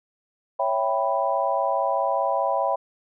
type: chord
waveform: sine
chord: C# half-diminished seventh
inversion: none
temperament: equal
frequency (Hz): 554.4 / 659.3 / 784 / 987.8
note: C#5 / E5 / G5 / B5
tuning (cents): 0 / 0 / 0 / 0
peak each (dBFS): -26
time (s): 0.59-2.76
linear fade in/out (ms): 10
effects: none